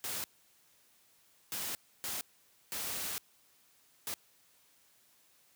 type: noise bursts at uneven times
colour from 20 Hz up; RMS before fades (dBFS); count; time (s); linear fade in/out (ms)
white; -38; 5; 0.04-0.24 / 1.52-1.75 / 2.04-2.21 / 2.72-3.18 / 4.07-4.14; 0
effects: white hiss -67 dBFS RMS until 5.55 s + high-pass 60 Hz 12 dB/octave